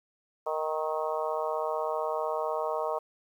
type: harmonic tone with a mistuned harmonic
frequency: 155.9 Hz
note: D#3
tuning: 4 cents sharp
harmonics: 3 / 4 / 5 / 6 / 7 / 8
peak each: -34 / -32 / -37 / -36 / -36 / -42 dBFS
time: 0.46-2.99 s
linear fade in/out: 10 ms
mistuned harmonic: 8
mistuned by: +23 cents
effects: 10-bit